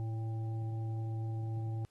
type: harmonic tone with a mistuned harmonic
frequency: 111.3 Hz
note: A2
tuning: 20 cents sharp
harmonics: 1 / 3 / 5 / 7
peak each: -34 / -48 / -58 / -52 dBFS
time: 0-1.85 s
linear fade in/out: 0 ms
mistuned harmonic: 7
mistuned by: +30 cents
effects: pink hiss -73 dBFS RMS until 1.9 s + AAC 32 kbps